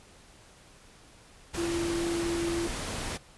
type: tone in noise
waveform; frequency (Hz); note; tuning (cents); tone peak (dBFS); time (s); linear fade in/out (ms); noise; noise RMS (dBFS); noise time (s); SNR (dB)
sine; 339.3; F4; -50; -28; 1.57-2.68; 20; pink; -35; 1.53-3.18; +4
effects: pink hiss -55 dBFS RMS until 3.37 s + resampled to 24000 Hz